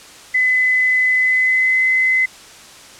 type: tone with pitch glide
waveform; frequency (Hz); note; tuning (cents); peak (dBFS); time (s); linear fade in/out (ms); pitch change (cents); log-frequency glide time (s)
sine; 2017 to 2040; B6 to C7; +36 to -44; -12; 0.34-2.26; 10; +20; 1.16-1.83
effects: white hiss -40 dBFS RMS until 2.99 s + low-pass 8000 Hz 12 dB/octave